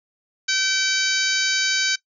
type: harmonic tone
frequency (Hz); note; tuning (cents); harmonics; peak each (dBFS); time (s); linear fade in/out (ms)
769; G5; -33; 2 / 3 / 4 / 5 / 6 / 7 / 8 / 9; -24 / -27 / -29 / -27 / -25 / -31 / -27 / -31; 0.48-1.96; 10
effects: noise-tail reverb RT60 0.1 s tail -20 dB re dry